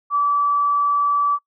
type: tone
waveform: sine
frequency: 1154 Hz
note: D6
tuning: 31 cents flat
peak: -15 dBFS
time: 0.1-1.39 s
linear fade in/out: 50 ms
effects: noise-tail reverb RT60 0.1 s tail -26 dB re dry